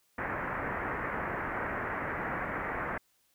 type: low-pass noise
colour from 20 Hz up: white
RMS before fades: -35 dBFS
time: 0.18-2.98 s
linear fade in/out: 5 ms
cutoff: 2000 Hz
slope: 48 dB/octave
effects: white hiss -71 dBFS RMS until 3.34 s